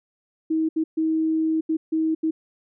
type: tone bursts at uneven times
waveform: sine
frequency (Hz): 318.6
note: D#4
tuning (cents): +41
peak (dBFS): -19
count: 6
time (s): 0.5-0.69 / 0.76-0.84 / 0.97-1.61 / 1.69-1.77 / 1.92-2.15 / 2.23-2.31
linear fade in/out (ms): 10
effects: none